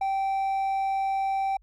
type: tone with hard clipping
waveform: sine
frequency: 778 Hz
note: G5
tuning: 13 cents flat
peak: -25 dBFS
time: 0.01-1.57 s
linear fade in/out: 5 ms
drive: 3 dB
effects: added 47 Hz sine -55 dBFS peak until 1.62 s